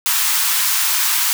white high-pass noise, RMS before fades -17 dBFS, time 0.06-1.33 s, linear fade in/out 0 ms, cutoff 870 Hz, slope 48 dB/octave, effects none

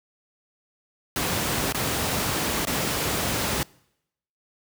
pink noise with dropouts, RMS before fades -25 dBFS, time 1.16-3.63 s, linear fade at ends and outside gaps 1 ms, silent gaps 1.724-1.746 / 2.651-2.671 s, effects noise-tail reverb RT60 0.8 s tail -25 dB re dry + high-pass 80 Hz 12 dB/octave

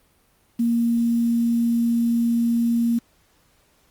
sine tone with quantisation, 233.8 Hz, A#3, 5 cents sharp, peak -17 dBFS, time 0.59-2.99 s, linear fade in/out 10 ms, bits 7, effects pink hiss -61 dBFS RMS until 3.9 s + Opus 32 kbps

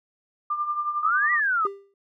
sine tone with tremolo, 1194 Hz, D6, 28 cents sharp, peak -21 dBFS, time 0.5-1.4 s, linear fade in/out 5 ms, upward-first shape triangle, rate 11 Hz, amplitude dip 70%
sine exponential two-way sweep, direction up then down, 1205 to 1975.5 to 1205 Hz, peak -20 dBFS, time 1.03-1.67 s, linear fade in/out 5 ms, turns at 1.32 s
triangle tone with exponential decay, 397 Hz, G4, 22 cents sharp, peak -24 dBFS, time 1.65-1.94 s, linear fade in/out 2 ms, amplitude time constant 61 ms
effects none

